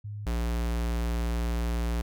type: tone pair in turn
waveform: sine / square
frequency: 103.83 / 58.27 Hz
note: G#2 / A#1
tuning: 0 / 0 cents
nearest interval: minor seventh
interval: 1000 cents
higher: first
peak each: -34 / -27 dBFS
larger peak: second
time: 0.04-0.26 / 0.26-2.02 s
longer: second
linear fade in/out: 10 ms
effects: none